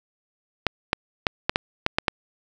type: clicks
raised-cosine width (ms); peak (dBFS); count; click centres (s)
0.3; -3; 8; 0.667 / 0.931 / 1.268 / 1.495 / 1.559 / 1.864 / 1.985 / 2.082
effects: none